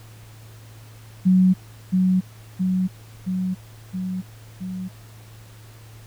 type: tone with echo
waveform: sine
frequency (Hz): 185.3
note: F#3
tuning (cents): +3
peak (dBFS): -12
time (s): 1.25-1.54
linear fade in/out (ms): 20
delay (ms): 670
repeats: 5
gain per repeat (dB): -3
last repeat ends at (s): 4.89
effects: added 110 Hz sine -42 dBFS peak until 6.06 s + pink hiss -50 dBFS RMS until 6.06 s